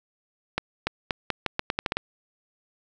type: accelerating click train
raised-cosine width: 0.3 ms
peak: -8 dBFS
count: 11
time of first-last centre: 0.58-1.97 s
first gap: 290 ms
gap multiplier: 0.82
effects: none